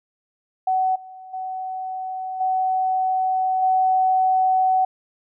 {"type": "tone with level steps", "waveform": "sine", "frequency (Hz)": 751, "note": "F#5", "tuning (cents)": 26, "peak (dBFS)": [-17, -37, -26, -18, -15], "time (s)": [0.67, 4.85], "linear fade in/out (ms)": 5, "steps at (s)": [0.95, 1.33, 2.4, 3.62], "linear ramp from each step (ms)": 10, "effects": []}